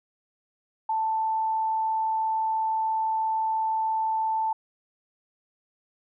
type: tone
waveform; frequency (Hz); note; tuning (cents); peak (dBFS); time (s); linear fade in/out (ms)
sine; 883; A5; +6; -23; 0.89-4.53; 5
effects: none